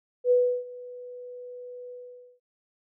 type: tone with ADSR envelope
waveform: sine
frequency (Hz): 493.9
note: B4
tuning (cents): 0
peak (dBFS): -16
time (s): 0.24-2.4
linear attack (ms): 69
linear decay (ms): 330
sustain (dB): -22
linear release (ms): 490
effects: none